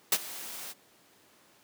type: noise with ADSR envelope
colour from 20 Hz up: white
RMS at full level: -22 dBFS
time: 0.12-0.74 s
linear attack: 4 ms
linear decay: 51 ms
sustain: -19 dB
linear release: 36 ms
effects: pink hiss -61 dBFS RMS until 1.63 s + high-pass 200 Hz 12 dB/octave